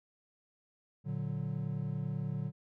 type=chord; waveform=triangle; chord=Bb augmented; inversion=none; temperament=equal; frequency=116.54 / 146.83 / 185 Hz; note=Bb2 / D3 / F#3; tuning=0 / 0 / 0 cents; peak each=-37 / -34 / -38 dBFS; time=1.04-2.52 s; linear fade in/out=50 ms; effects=none